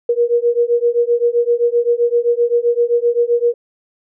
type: beating tone pair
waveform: sine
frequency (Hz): 471.9 / 479.6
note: A#4 / A#4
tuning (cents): +21 / +49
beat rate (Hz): 7.7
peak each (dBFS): -15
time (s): 0.09-3.54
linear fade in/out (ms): 5
effects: none